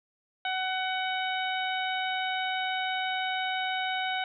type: harmonic tone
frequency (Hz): 749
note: F#5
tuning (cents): +21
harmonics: 1 / 2 / 3 / 4 / 5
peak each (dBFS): -31 / -34 / -36 / -37 / -38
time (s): 0.45-4.24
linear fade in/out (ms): 2
effects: none